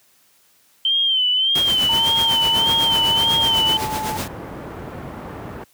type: tone with vibrato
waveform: sine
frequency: 3105 Hz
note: G7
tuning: 17 cents flat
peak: -15 dBFS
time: 0.85-3.77 s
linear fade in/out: 2 ms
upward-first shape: sine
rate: 1.7 Hz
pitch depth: 77 cents each way
type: noise with tremolo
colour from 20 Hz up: pink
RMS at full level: -25 dBFS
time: 1.55-4.28 s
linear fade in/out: 5 ms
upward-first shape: sine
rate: 8 Hz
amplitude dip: 65%
type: tone with pitch glide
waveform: sine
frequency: 912 to 866.3 Hz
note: A#5 to A5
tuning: -38 to -27 cents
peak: -24 dBFS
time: 1.89-4.17 s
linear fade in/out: 2 ms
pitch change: -89 cents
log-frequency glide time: 3.48-3.84 s
type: low-pass noise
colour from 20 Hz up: pink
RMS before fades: -31 dBFS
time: 2.54-5.64 s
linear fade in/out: 5 ms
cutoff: 1200 Hz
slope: 12 dB/octave
effects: white hiss -57 dBFS RMS until 5.73 s + high-pass 80 Hz 12 dB/octave